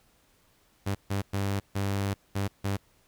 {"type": "tone bursts at uneven times", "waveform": "sawtooth", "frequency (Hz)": 99.1, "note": "G2", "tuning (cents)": 19, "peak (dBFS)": -23, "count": 6, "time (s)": [[0.86, 0.95], [1.1, 1.22], [1.33, 1.6], [1.75, 2.14], [2.35, 2.48], [2.64, 2.77]], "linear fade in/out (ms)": 10, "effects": ["pink hiss -65 dBFS RMS until 3.07 s"]}